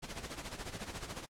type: noise with tremolo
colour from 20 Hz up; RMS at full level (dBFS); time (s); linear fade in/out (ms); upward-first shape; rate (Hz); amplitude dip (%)
pink; -41; 0.02-1.26; 20; sine; 14; 70
effects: low-pass 9000 Hz 12 dB/octave + AAC 64 kbps